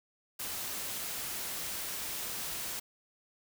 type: noise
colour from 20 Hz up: white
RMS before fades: -38 dBFS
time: 0.39-2.8 s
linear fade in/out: 10 ms
effects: none